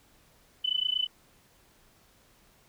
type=tone with amplitude modulation; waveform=sine; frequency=3003 Hz; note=F#7; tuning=25 cents sharp; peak=-22 dBFS; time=0.64-1.07 s; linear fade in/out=10 ms; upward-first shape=sine; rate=28.4 Hz; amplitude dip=95%; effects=pink hiss -62 dBFS RMS until 2.68 s